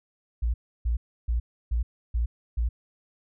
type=tone bursts; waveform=sine; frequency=58.27 Hz; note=A#1; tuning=in tune; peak=-22 dBFS; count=6; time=0.42-2.69 s; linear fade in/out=10 ms; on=120 ms; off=310 ms; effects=none